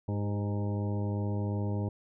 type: harmonic tone with a mistuned harmonic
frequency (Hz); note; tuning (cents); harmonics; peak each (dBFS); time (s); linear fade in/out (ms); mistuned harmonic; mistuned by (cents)
102.8; G#2; -17; 1 / 2 / 3 / 4 / 5 / 6 / 8 / 9; -30 / -36 / -40 / -42 / -44 / -46 / -48 / -49; 0.08-1.89; 5; 4; -36
effects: none